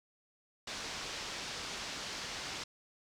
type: low-pass noise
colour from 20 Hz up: white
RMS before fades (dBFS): -42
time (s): 0.67-2.64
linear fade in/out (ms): 5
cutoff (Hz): 5900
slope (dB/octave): 24
effects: none